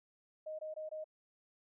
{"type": "tone bursts", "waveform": "sine", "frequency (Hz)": 622.3, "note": "D#5", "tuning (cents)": 0, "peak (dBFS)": -40, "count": 4, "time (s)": [0.46, 1.043], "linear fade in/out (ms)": 10, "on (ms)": 130, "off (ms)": 21, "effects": []}